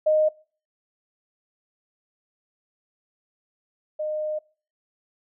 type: tone pair in turn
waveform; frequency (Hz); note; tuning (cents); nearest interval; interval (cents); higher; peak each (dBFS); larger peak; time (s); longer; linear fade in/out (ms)
sine; 618 / 613; D#5 / D#5; -12 / -26; unison; 14; first; -16 / -25; first; 0.06-0.29 / 3.99-4.39; second; 10
effects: noise-tail reverb RT60 0.4 s tail -23 dB re dry